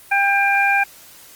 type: harmonic tone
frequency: 797 Hz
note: G5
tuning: 28 cents sharp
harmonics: 1 / 2 / 3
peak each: -18 / -18 / -18 dBFS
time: 0.11-0.84 s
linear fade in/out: 10 ms
effects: white hiss -44 dBFS RMS until 1.35 s + Opus 24 kbps